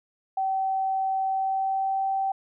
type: tone with pitch glide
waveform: sine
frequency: 768 to 775.1 Hz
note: G5 to G5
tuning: -36 to -20 cents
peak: -23 dBFS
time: 0.37-2.32 s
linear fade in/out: 5 ms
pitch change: +16 cents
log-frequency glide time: 1.26-2.08 s
effects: none